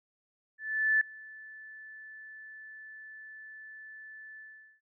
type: tone with ADSR envelope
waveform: sine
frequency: 1748 Hz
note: A6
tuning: 12 cents flat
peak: -21 dBFS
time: 0.58-4.81 s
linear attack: 430 ms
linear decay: 3 ms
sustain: -24 dB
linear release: 430 ms
effects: none